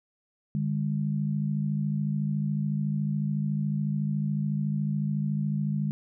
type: tone pair together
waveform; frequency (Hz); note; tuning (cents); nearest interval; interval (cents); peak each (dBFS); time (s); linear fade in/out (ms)
sine; 149.2 / 203.1; D3 / G#3; +28 / -38; perfect fourth; 534; -27 / -29; 0.55-5.91; 0
effects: none